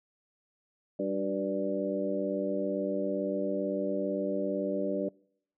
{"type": "harmonic tone with a mistuned harmonic", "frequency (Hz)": 97.8, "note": "G2", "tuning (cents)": -4, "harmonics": [2, 3, 4, 5, 6], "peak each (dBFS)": [-36, -34, -36, -36, -33], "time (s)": [0.99, 5.09], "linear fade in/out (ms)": 5, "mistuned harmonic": 4, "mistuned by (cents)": -48, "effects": ["noise-tail reverb RT60 0.7 s tail -26 dB re dry"]}